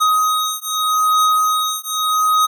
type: beating tone pair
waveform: square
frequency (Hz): 1256 / 1256.82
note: D#6 / D#6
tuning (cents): +16 / +17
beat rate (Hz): 0.82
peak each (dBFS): -18 / -18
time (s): 0-2.47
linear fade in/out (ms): 20
effects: none